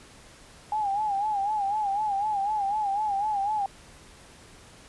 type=tone with vibrato; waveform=sine; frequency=823 Hz; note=G#5; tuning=16 cents flat; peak=-24 dBFS; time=0.72-3.66 s; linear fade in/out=2 ms; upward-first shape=sine; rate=4 Hz; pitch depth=90 cents each way; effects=pink hiss -51 dBFS RMS until 4.88 s + resampled to 24000 Hz

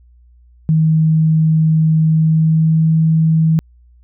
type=tone with pitch glide; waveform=sine; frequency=158.4 to 160.24 Hz; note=D#3 to E3; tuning=+31 to -49 cents; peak=-9 dBFS; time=0.69-3.59 s; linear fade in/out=0 ms; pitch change=+20 cents; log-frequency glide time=2.03-2.96 s; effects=added 60 Hz sine -44 dBFS peak until 4.03 s

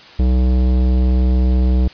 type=tone with tanh clipping; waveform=sine; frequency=63 Hz; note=B1; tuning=35 cents sharp; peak=-13 dBFS; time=0.19-1.88 s; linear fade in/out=5 ms; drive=16 dB; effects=white hiss -40 dBFS RMS until 1.93 s + resampled to 11025 Hz

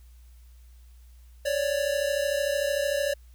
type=tone pair together; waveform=square; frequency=554 / 587.3 Hz; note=C#5 / D5; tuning=-1 / 0 cents; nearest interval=minor second; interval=101 cents; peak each=-28 dBFS; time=1.45-3.14 s; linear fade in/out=10 ms; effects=added 60 Hz sine -48 dBFS peak until 3.34 s + white hiss -65 dBFS RMS until 3.34 s

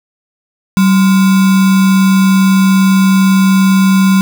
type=tone with sample-and-hold; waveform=sine; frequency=191.2 Hz; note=G3; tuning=43 cents flat; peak=-5 dBFS; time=0.77-4.21 s; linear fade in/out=0 ms; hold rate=1225 Hz; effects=none

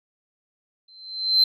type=tone with exponential growth; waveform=sine; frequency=4097 Hz; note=C8; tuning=37 cents flat; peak=-10 dBFS; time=0.88-1.44 s; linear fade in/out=5 ms; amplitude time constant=120 ms; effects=tanh soft clip ceiling -9 dBFS

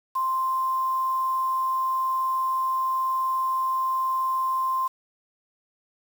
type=tone with quantisation; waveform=sine; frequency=1046.5 Hz; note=C6; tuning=in tune; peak=-22 dBFS; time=0.15-4.88 s; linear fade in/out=10 ms; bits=7; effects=none

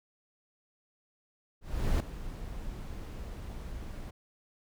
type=noise with ADSR envelope; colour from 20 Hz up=brown; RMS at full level=-26 dBFS; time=1.61-4.11 s; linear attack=390 ms; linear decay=5 ms; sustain=-14 dB; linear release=12 ms; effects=none

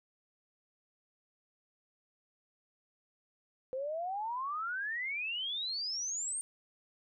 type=exponential sweep; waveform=sine; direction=up; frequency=507 to 8870 Hz; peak=-34 dBFS; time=3.73-6.41 s; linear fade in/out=0 ms; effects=none

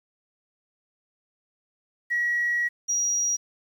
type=tone pair in turn; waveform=sine; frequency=1916 / 5742 Hz; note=A#6 / F8; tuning=+47 / +47 cents; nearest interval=octave + perfect fifth; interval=1900 cents; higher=second; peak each=-21 dBFS; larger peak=neither; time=2.1-2.69 / 2.88-3.37 s; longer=first; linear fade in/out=20 ms; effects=tanh soft clip ceiling -17 dBFS + 9-bit

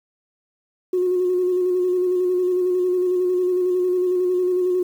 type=tone with vibrato; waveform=sine; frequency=363.1 Hz; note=F#4; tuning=33 cents flat; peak=-16 dBFS; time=0.93-4.83 s; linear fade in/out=5 ms; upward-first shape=square; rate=11 Hz; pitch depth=22 cents each way; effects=tanh soft clip ceiling -12 dBFS + 8-bit

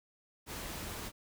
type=noise; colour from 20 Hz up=pink; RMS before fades=-42 dBFS; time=0.46-1.12 s; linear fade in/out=50 ms; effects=none

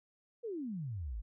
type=exponential sweep; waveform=sine; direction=down; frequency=495.4 to 46.25 Hz; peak=-37 dBFS; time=0.43-1.22 s; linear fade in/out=20 ms; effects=none

